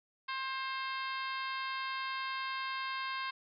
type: harmonic tone with a mistuned harmonic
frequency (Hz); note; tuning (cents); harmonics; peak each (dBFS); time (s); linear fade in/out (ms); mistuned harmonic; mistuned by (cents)
530; C5; +22; 2 / 3 / 4 / 5 / 6 / 7 / 8 / 9; -38 / -42 / -44 / -46 / -48 / -49 / -50 / -51; 0.28-3.31; 10; 9; +18
effects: none